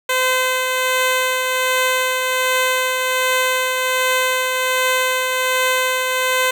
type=tone with tremolo; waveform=10% pulse; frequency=513 Hz; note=C5; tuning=34 cents flat; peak=-6 dBFS; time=0.09-6.51 s; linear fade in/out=5 ms; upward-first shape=triangle; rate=1.3 Hz; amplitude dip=35%; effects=none